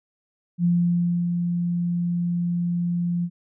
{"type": "tone with ADSR envelope", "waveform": "sine", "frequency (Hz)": 173.7, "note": "F3", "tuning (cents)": -9, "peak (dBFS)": -16, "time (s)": [0.58, 3.3], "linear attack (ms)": 65, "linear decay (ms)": 630, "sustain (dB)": -5, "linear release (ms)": 61, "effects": []}